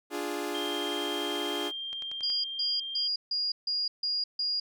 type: chord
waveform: sawtooth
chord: D diminished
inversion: none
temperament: equal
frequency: 293.7 / 349.2 / 415.3 Hz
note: D4 / F4 / Ab4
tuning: 0 / 0 / 0 cents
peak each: -32 dBFS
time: 0.1-1.72 s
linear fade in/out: 50 ms
type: tone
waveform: sine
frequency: 3185 Hz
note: G7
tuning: 27 cents sharp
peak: -34 dBFS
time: 0.54-3.08 s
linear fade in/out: 10 ms
type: click train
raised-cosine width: 0.2 ms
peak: -28 dBFS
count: 5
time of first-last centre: 1.93-2.3 s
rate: 10.8 Hz
type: tone bursts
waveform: sine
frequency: 4849 Hz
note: D#8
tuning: 45 cents flat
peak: -27 dBFS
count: 7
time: 2.23-4.6 s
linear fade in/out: 5 ms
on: 210 ms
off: 150 ms
effects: none